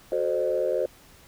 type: chord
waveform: sine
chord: F# diminished seventh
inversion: none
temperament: equal with one note detuned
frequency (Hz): 370 / 440 / 523.3 / 608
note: F#4 / A4 / C5 / Eb5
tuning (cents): 0 / 0 / 0 / -40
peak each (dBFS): -29 / -30 / -25 / -28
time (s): 0.12-0.86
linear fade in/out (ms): 2
effects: tanh soft clip ceiling -14 dBFS + pink hiss -53 dBFS RMS until 1.27 s